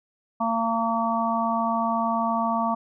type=harmonic tone; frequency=228.2 Hz; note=A#3; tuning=37 cents flat; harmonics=1 / 3 / 4 / 5; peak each=-27 / -27 / -27 / -27 dBFS; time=0.4-2.75 s; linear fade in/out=10 ms; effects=none